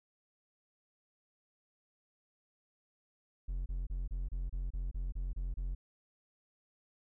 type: tone bursts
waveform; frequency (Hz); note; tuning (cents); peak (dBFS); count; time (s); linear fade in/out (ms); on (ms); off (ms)
triangle; 44.27; F1; +24; -32; 11; 3.48-5.75; 10; 180; 29
effects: none